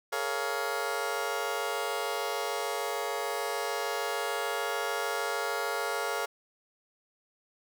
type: chord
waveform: 20% pulse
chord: Bb minor seventh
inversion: third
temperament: just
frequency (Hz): 419.5 / 466.2 / 559.4 / 699.2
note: Ab4 / Bb4 / Db5 / F5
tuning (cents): +17 / 0 / +16 / +2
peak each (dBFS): -31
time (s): 0.12-6.26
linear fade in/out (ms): 10
effects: none